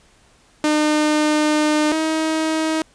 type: tone pair in turn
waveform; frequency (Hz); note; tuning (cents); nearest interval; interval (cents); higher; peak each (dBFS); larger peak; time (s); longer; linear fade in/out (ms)
sawtooth; 303.3 / 316.9; D#4 / D#4; -44 / +32; minor second; 76; second; -11 / -14; first; 0.64-1.92 / 1.92-2.82; first; 2
effects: pink hiss -54 dBFS RMS until 2.94 s + resampled to 22050 Hz